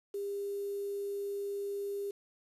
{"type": "tone with quantisation", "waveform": "sine", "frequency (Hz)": 401.8, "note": "G4", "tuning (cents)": 43, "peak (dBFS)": -34, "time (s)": [0.14, 2.11], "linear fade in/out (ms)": 5, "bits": 9, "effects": ["resampled to 32000 Hz"]}